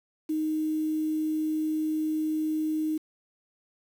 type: tone with quantisation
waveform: sine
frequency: 311.1 Hz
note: D#4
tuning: in tune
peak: -25 dBFS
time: 0.29-2.98 s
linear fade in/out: 10 ms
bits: 8
effects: none